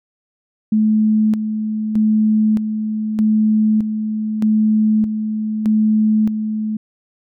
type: tone with tremolo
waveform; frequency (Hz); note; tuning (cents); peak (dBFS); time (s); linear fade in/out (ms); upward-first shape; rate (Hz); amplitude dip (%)
sine; 215.8; A3; -33; -11; 0.72-6.77; 5; square; 0.81; 55
effects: none